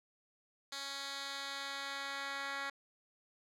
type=tone with band-pass filter sweep; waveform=10% pulse; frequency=277.2 Hz; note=C#4; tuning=in tune; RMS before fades=-42 dBFS; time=0.72-2.7 s; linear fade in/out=5 ms; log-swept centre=4400 to 2200 Hz; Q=1.3; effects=none